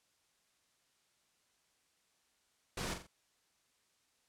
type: noise with echo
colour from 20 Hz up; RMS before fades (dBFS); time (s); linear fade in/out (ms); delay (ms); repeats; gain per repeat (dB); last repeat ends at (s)
pink; -39; 2.77-2.94; 5; 43; 3; -7; 3.069
effects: white hiss -75 dBFS RMS until 4.28 s + low-pass 9000 Hz 12 dB/octave